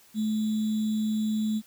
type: tone with sample-and-hold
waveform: sine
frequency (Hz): 216.1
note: A3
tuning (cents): -31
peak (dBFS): -24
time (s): 0.14-1.62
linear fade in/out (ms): 50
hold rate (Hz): 3675
effects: white hiss -57 dBFS RMS until 1.66 s